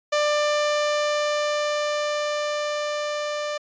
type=tone with level ramp; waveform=sawtooth; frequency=594 Hz; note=D5; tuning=20 cents sharp; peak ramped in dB=-15 to -22 dBFS; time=0.12-3.58 s; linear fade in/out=10 ms; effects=resampled to 16000 Hz